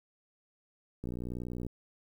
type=click train; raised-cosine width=3 ms; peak=-26 dBFS; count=39; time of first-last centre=1.04-1.666 s; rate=60.7 Hz; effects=10-bit